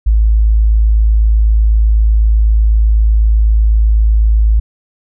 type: tone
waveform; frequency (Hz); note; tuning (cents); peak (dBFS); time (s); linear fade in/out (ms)
sine; 54; A1; -32; -6; 0.06-4.6; 10
effects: none